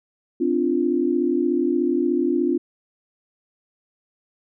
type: tone cluster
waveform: sine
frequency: 257.9 / 294.6 / 348.1 Hz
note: C4 / D4 / F4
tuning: -25 / +6 / -6 cents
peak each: -23 / -23 / -21 dBFS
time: 0.4-2.58 s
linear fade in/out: 10 ms
effects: none